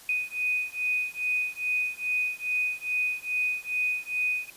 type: beating tone pair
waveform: sine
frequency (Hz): 2489 / 2491.4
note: D#7 / D#7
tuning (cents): 0 / +2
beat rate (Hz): 2.4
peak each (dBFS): -29 / -29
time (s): 0.09-4.5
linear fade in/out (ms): 2
effects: white hiss -50 dBFS RMS until 4.56 s + resampled to 32000 Hz